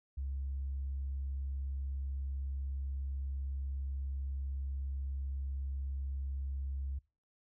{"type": "tone", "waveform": "sine", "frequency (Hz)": 68.1, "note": "C#2", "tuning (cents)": -30, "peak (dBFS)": -34, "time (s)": [0.17, 6.99], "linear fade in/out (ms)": 10, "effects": ["noise-tail reverb RT60 0.4 s tail -26 dB re dry", "tanh soft clip ceiling -31 dBFS"]}